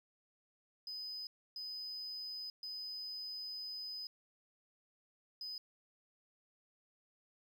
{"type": "tone bursts at uneven times", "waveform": "sine", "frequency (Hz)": 5010, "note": "D#8", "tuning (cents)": 11, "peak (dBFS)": -40, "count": 4, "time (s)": [[0.87, 1.27], [1.56, 2.5], [2.63, 4.07], [5.41, 5.58]], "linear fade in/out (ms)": 2, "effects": ["tanh soft clip ceiling -40 dBFS", "11-bit"]}